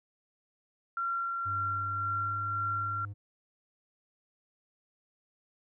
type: tone with tremolo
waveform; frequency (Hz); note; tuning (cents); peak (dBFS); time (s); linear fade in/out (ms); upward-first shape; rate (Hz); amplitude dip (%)
sine; 1371; F6; -32; -29; 0.97-3.05; 2; sine; 1.9; 25
type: tone with pitch glide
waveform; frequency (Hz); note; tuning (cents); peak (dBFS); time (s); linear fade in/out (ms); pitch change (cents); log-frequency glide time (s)
triangle; 98 to 101.46; G2 to G#2; 0 to -40; -36; 1.45-3.14; 20; +60; 1.83-2.36
effects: none